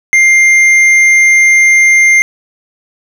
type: tone with hard clipping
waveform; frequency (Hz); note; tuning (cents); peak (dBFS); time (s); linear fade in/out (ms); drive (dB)
sine; 2100; C7; +6; -5; 0.13-2.22; 0; 6
effects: none